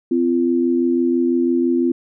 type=tone pair together; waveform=sine; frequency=256.7 / 342.7 Hz; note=C4 / F4; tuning=-33 / -33 cents; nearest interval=perfect fourth; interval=500 cents; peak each=-17 dBFS; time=0.11-1.92 s; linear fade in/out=5 ms; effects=none